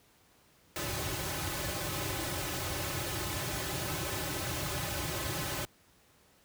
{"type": "noise with comb filter", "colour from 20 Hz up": "pink", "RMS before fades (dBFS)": -35, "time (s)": [0.76, 5.65], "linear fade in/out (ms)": 0, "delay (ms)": 4.3, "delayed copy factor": -0.85, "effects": ["pink hiss -64 dBFS RMS until 6.44 s", "high-pass 60 Hz 12 dB/octave"]}